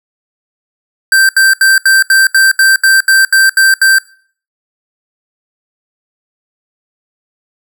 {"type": "tone bursts", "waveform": "square", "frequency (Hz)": 1565, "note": "G6", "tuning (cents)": -3, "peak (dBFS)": -5, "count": 12, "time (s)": [1.12, 3.985], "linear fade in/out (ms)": 2, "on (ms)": 170, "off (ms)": 75, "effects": ["noise-tail reverb RT60 0.5 s tail -22 dB re dry"]}